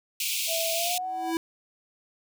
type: high-pass noise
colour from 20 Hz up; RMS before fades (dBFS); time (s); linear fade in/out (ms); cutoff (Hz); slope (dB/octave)
pink; -29; 0.2-0.98; 2; 2300; 96
type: tone with pitch glide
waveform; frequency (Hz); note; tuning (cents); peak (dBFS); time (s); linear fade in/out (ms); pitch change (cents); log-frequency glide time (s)
sine; 659 to 748.3; E5 to F#5; -1 to +19; -29; 0.47-1.34; 50; +220; 0.73-1.06
type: tone with exponential growth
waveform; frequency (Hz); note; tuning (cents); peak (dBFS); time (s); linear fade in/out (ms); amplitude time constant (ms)
square; 329.6; E4; 0; -23; 0.99-1.37; 1; 82
effects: none